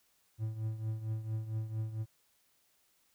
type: tone with tremolo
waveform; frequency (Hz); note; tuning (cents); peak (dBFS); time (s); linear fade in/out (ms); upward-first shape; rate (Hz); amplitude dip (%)
triangle; 110; A2; 0; -29; 0.38-2.06; 50; triangle; 4.4; 75
effects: white hiss -72 dBFS RMS until 3.14 s